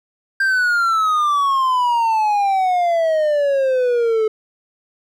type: exponential sweep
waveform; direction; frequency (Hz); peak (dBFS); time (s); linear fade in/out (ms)
triangle; down; 1593 to 430; -12; 0.4-4.28; 5
effects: none